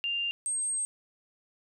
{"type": "tone pair in turn", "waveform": "sine", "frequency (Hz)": [2794, 8402], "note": ["F7", "C9"], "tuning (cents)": [0, 6], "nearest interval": "octave + perfect fifth", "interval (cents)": 1906, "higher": "second", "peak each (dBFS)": [-28, -28], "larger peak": "neither", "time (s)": [[0.04, 0.31], [0.46, 0.85]], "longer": "second", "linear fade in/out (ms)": 0, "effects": []}